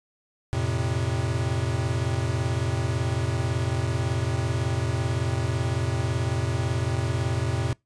square chord, F major, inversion none, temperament equal with one note detuned, 87.31 / 112.7 / 130.81 Hz, F2 / A2 / C3, 0 / +42 / 0 cents, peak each -30 / -28 / -29 dBFS, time 0.53-7.73 s, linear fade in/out 0 ms, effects noise-tail reverb RT60 0.2 s tail -25 dB re dry + resampled to 22050 Hz

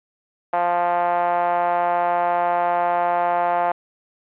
5% pulse tone with band-pass filter, 174.61 Hz, F3, in tune, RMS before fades -20 dBFS, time 0.53-3.72 s, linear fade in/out 5 ms, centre 740 Hz, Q 3.8, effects resampled to 8000 Hz + 8-bit

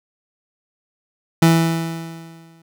30% pulse tone with exponential decay, 164.81 Hz, E3, in tune, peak -6 dBFS, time 1.42-2.62 s, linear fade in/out 5 ms, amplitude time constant 260 ms, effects none

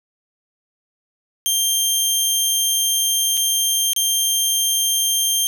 15% pulse tone with dropouts, 3176 Hz, G7, 22 cents sharp, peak -9 dBFS, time 1.46-5.47 s, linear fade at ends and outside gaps 0 ms, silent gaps 3.371-3.375 / 3.933-3.963 s, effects none

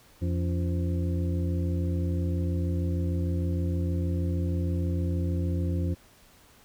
harmonic tone with a mistuned harmonic, 86.6 Hz, F2, 14 cents flat, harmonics 1 / 2 / 3 / 4 / 6, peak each -26 / -32 / -36 / -38 / -42 dBFS, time 0.21-5.95 s, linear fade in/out 20 ms, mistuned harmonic 3, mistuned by +130 cents, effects pink hiss -57 dBFS RMS until 6.64 s

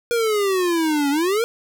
square exponential two-way sweep, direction down then up, 480 to 277.2 to 480 Hz, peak -18 dBFS, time 0.11-1.44 s, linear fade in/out 0 ms, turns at 1.1 s, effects none

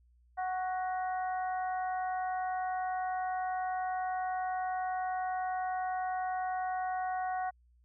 harmonic tone with a mistuned harmonic, 370 Hz, F#4, in tune, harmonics 2 / 3 / 4 / 5, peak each -32 / -44 / -44 / -47 dBFS, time 0.37-7.51 s, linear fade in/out 20 ms, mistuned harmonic 5, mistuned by +28 cents, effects added 60 Hz sine -62 dBFS peak until 7.84 s

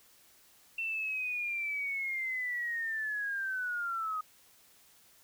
sine linear sweep, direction down, 2700 to 1244.5 Hz, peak -32 dBFS, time 0.78-4.21 s, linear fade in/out 5 ms, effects white hiss -62 dBFS RMS until 5.23 s

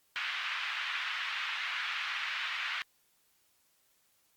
white band-pass noise, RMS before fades -36 dBFS, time 0.16-2.82 s, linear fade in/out 0 ms, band 1200 to 3000 Hz, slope 24 dB/octave, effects white hiss -71 dBFS RMS until 4.36 s + Opus 48 kbps

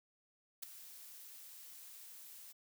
blue noise with ADSR envelope, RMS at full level -39 dBFS, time 0.62-2.53 s, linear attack 14 ms, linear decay 3 ms, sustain -15 dB, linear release 17 ms, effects none

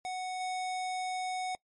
square tone with level steps, 740 Hz, F#5, in tune, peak -35 / -33 dBFS, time 0.05-1.55 s, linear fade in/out 0 ms, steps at 0.4 s, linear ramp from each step 10 ms, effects noise-tail reverb RT60 0.1 s tail -24 dB re dry + MP3 48 kbps

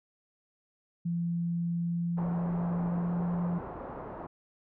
sine tone with pitch glide, 170.7 to 173.78 Hz, F3 to F3, -39 to -8 cents, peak -28 dBFS, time 1.05-3.59 s, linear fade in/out 10 ms, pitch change +31 cents, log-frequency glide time 1.8-3.28 s
white low-pass noise, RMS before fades -41 dBFS, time 2.17-4.27 s, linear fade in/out 10 ms, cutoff 1000 Hz, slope 24 dB/octave
effects none

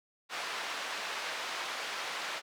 pink band-pass noise, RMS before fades -38 dBFS, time 0.29-2.42 s, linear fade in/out 50 ms, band 840 to 4400 Hz, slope 12 dB/octave, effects none

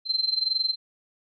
sine tone with amplitude modulation, 4114 Hz, C8, 30 cents flat, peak -19 dBFS, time 0.05-0.76 s, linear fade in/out 50 ms, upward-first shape sine, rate 21.9 Hz, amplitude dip 85%, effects none

